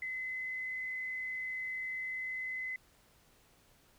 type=tone with frequency modulation; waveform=sine; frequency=2035 Hz; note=C7; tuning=49 cents flat; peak=-36 dBFS; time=0.02-2.76 s; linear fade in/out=2 ms; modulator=40.5 Hz; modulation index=0.46; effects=pink hiss -66 dBFS RMS until 3.98 s